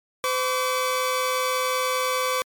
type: tone pair together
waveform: sawtooth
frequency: 511 / 1147.2 Hz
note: C5 / D6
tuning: -41 / -41 cents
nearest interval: octave + major second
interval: 1400 cents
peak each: -21 dBFS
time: 0.24-2.42 s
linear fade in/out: 0 ms
effects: MP3 96 kbps